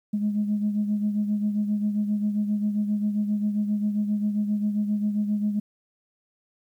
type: beating tone pair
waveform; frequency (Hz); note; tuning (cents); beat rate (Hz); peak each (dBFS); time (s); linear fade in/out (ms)
sine; 207.7 / 215.2; G#3 / A3; 0 / -38; 7.5; -22 / -30; 0.13-5.6; 10
effects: tanh soft clip ceiling -16 dBFS + 10-bit